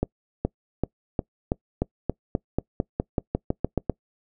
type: accelerating click train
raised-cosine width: 2 ms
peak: -9 dBFS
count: 17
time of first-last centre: 0.03-3.897 s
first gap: 420 ms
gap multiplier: 0.92
effects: noise-tail reverb RT60 0.1 s tail -24 dB re dry